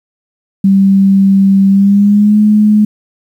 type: tone with pitch glide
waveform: sine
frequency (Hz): 194.9 to 211.3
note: G3 to G#3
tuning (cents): -10 to +30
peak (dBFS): -4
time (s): 0.64-2.85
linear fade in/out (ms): 5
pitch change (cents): +140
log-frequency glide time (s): 1.69-2.38
effects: 7-bit